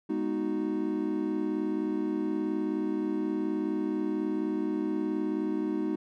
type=chord; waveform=triangle; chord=G# minor seventh; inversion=none; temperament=equal; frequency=207.7 / 246.9 / 311.1 / 370 Hz; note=G#3 / B3 / D#4 / F#4; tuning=0 / 0 / 0 / 0 cents; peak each=-33 / -34 / -28 / -33 dBFS; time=0.09-5.96 s; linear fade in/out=10 ms; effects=none